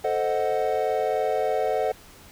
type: chord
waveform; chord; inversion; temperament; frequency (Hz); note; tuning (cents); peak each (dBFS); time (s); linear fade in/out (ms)
triangle; A diminished seventh; none; equal; 440 / 523.3 / 622.3 / 740; A4 / C5 / Eb5 / Gb5; 0 / 0 / 0 / 0; -25 / -26 / -26 / -25; 0.04-1.92; 5
effects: pink hiss -49 dBFS RMS until 2.31 s